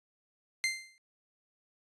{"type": "tone with exponential decay", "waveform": "sawtooth", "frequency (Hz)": 2087, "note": "C7", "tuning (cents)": -5, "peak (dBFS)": -22, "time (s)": [0.64, 0.98], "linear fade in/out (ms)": 0, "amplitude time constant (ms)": 72, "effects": ["resampled to 22050 Hz"]}